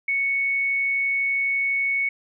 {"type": "tone", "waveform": "sine", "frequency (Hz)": 2217, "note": "C#7", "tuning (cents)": 0, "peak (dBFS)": -20, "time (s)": [0.08, 2.09], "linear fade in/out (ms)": 5, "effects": []}